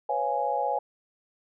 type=chord; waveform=sine; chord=C# dominant seventh; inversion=third; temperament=just; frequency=498.9 / 554.4 / 693 / 831.5 Hz; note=B4 / C#5 / E#5 / G#5; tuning=+17 / 0 / -14 / +2 cents; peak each=-33 / -31 / -32 / -27 dBFS; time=0.09-0.79 s; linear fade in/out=5 ms; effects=none